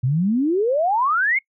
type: exponential sweep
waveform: sine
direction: up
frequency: 119.8 to 2222 Hz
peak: -16 dBFS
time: 0.03-1.39 s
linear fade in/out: 10 ms
effects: noise-tail reverb RT60 0.1 s tail -25 dB re dry